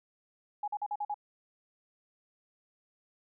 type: tone bursts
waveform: sine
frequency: 830.6 Hz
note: G#5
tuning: in tune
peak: -31 dBFS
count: 6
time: 0.63-1.143 s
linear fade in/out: 5 ms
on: 48 ms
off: 45 ms
effects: none